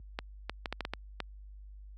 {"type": "clicks", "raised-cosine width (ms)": 0.3, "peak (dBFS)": -18, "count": 8, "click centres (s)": [0.189, 0.496, 0.658, 0.726, 0.807, 0.851, 0.936, 1.203], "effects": ["added 50 Hz sine -34 dBFS peak until 1.97 s", "high-pass 100 Hz 12 dB/octave"]}